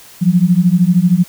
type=beating tone pair; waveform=sine; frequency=171.5 / 184.5 Hz; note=F3 / F#3; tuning=-31 / -5 cents; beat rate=13 Hz; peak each=-11 dBFS; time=0.21-1.24 s; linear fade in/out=20 ms; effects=white hiss -40 dBFS RMS until 1.28 s